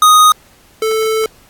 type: tone pair in turn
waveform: square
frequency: 1244.5 / 440 Hz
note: D#6 / A4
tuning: 0 / 0 cents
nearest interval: octave + tritone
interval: 1800 cents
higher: first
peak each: -5 / -13 dBFS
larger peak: first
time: 0.02-0.32 / 0.82-1.26 s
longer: second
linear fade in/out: 2 ms
effects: pink hiss -47 dBFS RMS until 1.49 s + AAC 64 kbps